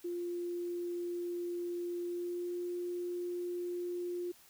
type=tone with pitch glide; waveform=sine; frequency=349.2 to 352.8 Hz; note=F4 to F4; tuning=0 to +18 cents; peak=-35 dBFS; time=0.04-4.32 s; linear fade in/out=10 ms; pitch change=+18 cents; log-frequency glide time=2.04-2.58 s; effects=white hiss -61 dBFS RMS until 4.49 s